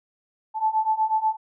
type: beating tone pair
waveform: sine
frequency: 869 / 877.2 Hz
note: A5 / A5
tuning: -22 / -6 cents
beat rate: 8.2 Hz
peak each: -24 / -22 dBFS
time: 0.54-1.37 s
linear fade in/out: 50 ms
effects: none